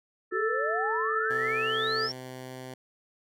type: harmonic tone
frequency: 440 Hz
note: A4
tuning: in tune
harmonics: 1 / 3 / 4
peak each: -31 / -31 / -31 dBFS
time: 0.31-2.1 s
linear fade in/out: 50 ms
type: exponential sweep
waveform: sine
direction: up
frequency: 358.2 to 5588 Hz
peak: -31 dBFS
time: 0.32-2.12 s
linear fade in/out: 5 ms
type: tone with pitch glide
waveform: 10% pulse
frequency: 127.9 to 128.72 Hz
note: C3 to C3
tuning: -39 to -28 cents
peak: -31 dBFS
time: 1.3-2.74 s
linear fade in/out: 2 ms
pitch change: +11 cents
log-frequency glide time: 1.94-2.48 s
effects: none